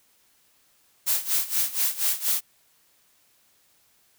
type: noise with tremolo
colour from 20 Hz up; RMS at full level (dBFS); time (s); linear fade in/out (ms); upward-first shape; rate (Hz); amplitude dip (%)
blue; -22; 1.06-2.41; 20; sine; 4.2; 85
effects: white hiss -63 dBFS RMS until 4.18 s